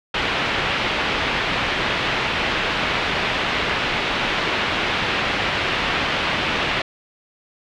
white low-pass noise, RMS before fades -22 dBFS, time 0.14-6.82 s, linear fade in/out 5 ms, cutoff 3200 Hz, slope 24 dB/octave, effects none

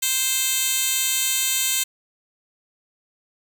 10% pulse tone with high-pass filter, 523.3 Hz, C5, in tune, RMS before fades -22 dBFS, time 0.02-1.84 s, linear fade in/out 10 ms, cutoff 5000 Hz, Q 0.89, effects none

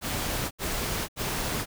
pink noise bursts, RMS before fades -30 dBFS, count 3, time 0.01-1.66 s, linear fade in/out 50 ms, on 500 ms, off 75 ms, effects none

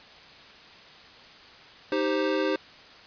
square chord, C minor, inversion first, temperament equal, 311.1 / 392 / 523.3 Hz, Eb4 / G4 / C5, 0 / 0 / 0 cents, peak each -29 dBFS, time 1.92-2.56 s, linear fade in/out 2 ms, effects white hiss -49 dBFS RMS until 3.06 s + resampled to 11025 Hz

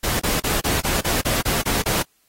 pink noise bursts, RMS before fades -22 dBFS, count 10, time 0.03-2.027 s, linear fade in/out 10 ms, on 170 ms, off 33 ms, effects white hiss -63 dBFS RMS until 2.28 s + AAC 48 kbps

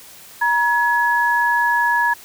sine tone pair together, 950 / 1690.7 Hz, A#5 / G#6, +33 / +30 cents, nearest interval minor seventh, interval 997 cents, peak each -17 dBFS, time 0.41-2.14 s, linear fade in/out 10 ms, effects white hiss -42 dBFS RMS until 2.24 s

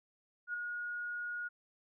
sine tone with ADSR envelope, 1442 Hz, F#6, 45 cents flat, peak -33 dBFS, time 0.47-1.49 s, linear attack 69 ms, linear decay 3 ms, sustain -4 dB, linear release 20 ms, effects none

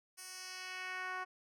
10% pulse tone with band-pass filter sweep, 370 Hz, F#4, in tune, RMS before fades -44 dBFS, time 0.17-1.25 s, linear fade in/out 20 ms, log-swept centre 9400 to 1100 Hz, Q 1.2, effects none

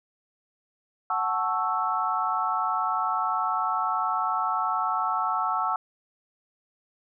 sine chord, F# minor seventh, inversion none, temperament equal, 740 / 880 / 1108.7 / 1318.5 Hz, F#5 / A5 / C#6 / E6, 0 / 0 / 0 / 0 cents, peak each -30 / -30 / -30 / -27 dBFS, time 1.1-5.76 s, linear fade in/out 2 ms, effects none

